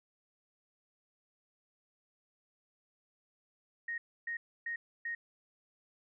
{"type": "tone bursts", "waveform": "sine", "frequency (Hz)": 1864.7, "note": "A#6", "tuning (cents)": 0, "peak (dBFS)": -35, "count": 4, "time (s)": [3.88, 5.15], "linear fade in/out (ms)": 5, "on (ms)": 100, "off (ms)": 290, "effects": []}